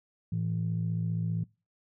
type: tone pair together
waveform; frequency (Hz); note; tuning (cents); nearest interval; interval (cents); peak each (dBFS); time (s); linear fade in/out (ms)
sine; 110.72 / 165.9; A2 / E3; +11 / +11; perfect fifth; 700; -30 / -30; 0.32-1.44; 5
effects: noise-tail reverb RT60 0.3 s tail -23 dB re dry + tanh soft clip ceiling -21 dBFS